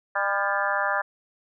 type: harmonic tone with a mistuned harmonic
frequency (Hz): 200.1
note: G3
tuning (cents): +36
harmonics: 3 / 4 / 5 / 6 / 7 / 8 / 9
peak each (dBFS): -30 / -30 / -30 / -30 / -30 / -30 / -30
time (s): 0.15-1.02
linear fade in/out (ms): 10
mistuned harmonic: 9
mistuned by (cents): -65
effects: none